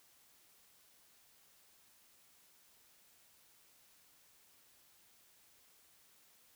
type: silence
effects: white hiss -67 dBFS RMS until 6.55 s